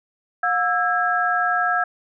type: tone cluster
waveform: sine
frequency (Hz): 717 / 1324 / 1635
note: F5 / E6 / G#6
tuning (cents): +45 / +7 / -28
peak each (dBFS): -22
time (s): 0.43-1.84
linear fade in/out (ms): 5
effects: none